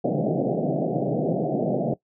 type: band-pass noise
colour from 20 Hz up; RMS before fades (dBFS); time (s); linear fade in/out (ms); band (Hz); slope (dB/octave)
pink; -24; 0.04-1.94; 5; 130 to 740; 96
effects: noise-tail reverb RT60 0.1 s tail -19 dB re dry